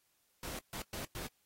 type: noise bursts at uneven times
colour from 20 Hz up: pink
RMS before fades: -43 dBFS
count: 4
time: 0.43-0.59 / 0.73-0.82 / 0.93-1.05 / 1.15-1.27 s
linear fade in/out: 2 ms
effects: white hiss -75 dBFS RMS until 1.45 s + AAC 48 kbps